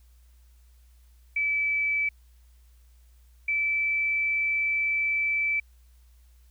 sine tone pair in turn, 2306 / 2318 Hz, D7 / D7, -32 / -23 cents, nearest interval unison, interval 9 cents, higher second, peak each -23 dBFS, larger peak neither, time 1.36-2.09 / 3.48-5.6 s, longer second, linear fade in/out 5 ms, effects added 60 Hz sine -53 dBFS peak until 6.5 s + white hiss -68 dBFS RMS until 6.5 s

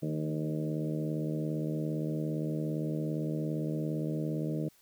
harmonic tone with a mistuned harmonic, 77.5 Hz, D#2, 6 cents flat, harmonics 2 / 3 / 4 / 5 / 6 / 7 / 8, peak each -33 / -40 / -36 / -44 / -42 / -44 / -45 dBFS, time 0.02-4.69 s, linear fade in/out 10 ms, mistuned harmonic 3, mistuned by -41 cents, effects white hiss -64 dBFS RMS until 4.81 s

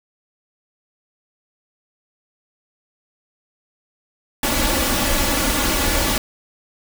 pink noise with comb filter, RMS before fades -19 dBFS, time 4.43-6.18 s, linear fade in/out 2 ms, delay 3.5 ms, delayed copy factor +0.7, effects none

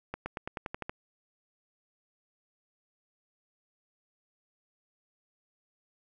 accelerating click train, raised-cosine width 0.5 ms, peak -20 dBFS, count 9, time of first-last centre 0.14-0.895 s, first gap 120 ms, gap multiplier 0.93, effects none

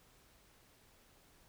silence, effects pink hiss -66 dBFS RMS until 1.48 s

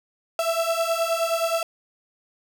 35% pulse beating tone pair, 659.3 / 668.8 Hz, E5 / E5, 0 / +25 cents, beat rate 9.5 Hz, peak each -23 dBFS, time 0.39-1.63 s, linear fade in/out 2 ms, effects none

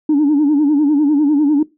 sine tone with vibrato, 293.7 Hz, D4, in tune, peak -8 dBFS, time 0.09-1.63 s, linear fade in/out 5 ms, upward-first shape sine, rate 10 Hz, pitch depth 100 cents each way, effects noise-tail reverb RT60 0.2 s tail -19 dB re dry + tanh soft clip ceiling -7 dBFS

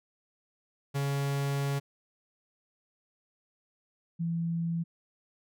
45% pulse / sine tone pair in turn, 140 / 167.47 Hz, C#3 / E3, +18 / +28 cents, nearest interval minor third, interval 310 cents, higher second, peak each -28 dBFS, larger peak neither, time 0.94-1.8 / 4.19-4.84 s, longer first, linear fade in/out 20 ms, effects none

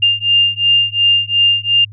sine beating tone pair, 2802 / 2804.8 Hz, F7 / F7, +5 / +7 cents, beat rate 2.8 Hz, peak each -13 dBFS, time 0.02-1.85 s, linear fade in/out 10 ms, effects added 104 Hz sine -32 dBFS peak until 1.92 s

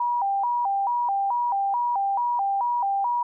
sine tone with vibrato, 873 Hz, A5, 14 cents flat, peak -21 dBFS, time 0-3.23 s, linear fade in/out 5 ms, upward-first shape square, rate 2.3 Hz, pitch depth 170 cents each way, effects none

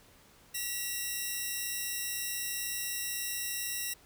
5% pulse tone pair together, 1933 / 2734 Hz, B6 / F7, -38 / -37 cents, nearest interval tritone, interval 601 cents, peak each -26 / -27 dBFS, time 0.54-3.94 s, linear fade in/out 10 ms, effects pink hiss -60 dBFS RMS until 4.05 s

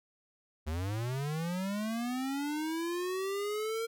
square linear sweep, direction up, 73.1 to 460.9 Hz, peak -33 dBFS, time 0.66-3.87 s, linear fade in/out 20 ms, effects none

